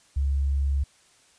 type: tone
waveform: sine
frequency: 69.3 Hz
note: C#2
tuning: in tune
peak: -21 dBFS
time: 0.16-0.84 s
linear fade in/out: 10 ms
effects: white hiss -59 dBFS RMS until 1.38 s + resampled to 22050 Hz